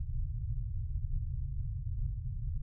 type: low-pass noise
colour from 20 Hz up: pink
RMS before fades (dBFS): -35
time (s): 0-2.62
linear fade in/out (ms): 10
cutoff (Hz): 140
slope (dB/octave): 96
effects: none